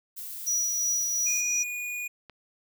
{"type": "noise", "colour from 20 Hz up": "violet", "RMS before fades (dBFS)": -38, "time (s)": [0.16, 1.42], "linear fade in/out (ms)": 20}
{"type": "tone with tremolo", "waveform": "sine", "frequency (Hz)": 5830, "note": "F#8", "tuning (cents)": -26, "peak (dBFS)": -23, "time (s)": [0.46, 1.64], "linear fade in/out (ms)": 20, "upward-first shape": "triangle", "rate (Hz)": 2.8, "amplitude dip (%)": 35}
{"type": "tone", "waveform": "square", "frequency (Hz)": 2450, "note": "D#7", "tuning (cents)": -27, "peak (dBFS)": -32, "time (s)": [1.26, 2.08], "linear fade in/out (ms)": 10}
{"type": "click", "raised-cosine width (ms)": 0.3, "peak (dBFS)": -30, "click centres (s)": 2.297}
{"effects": []}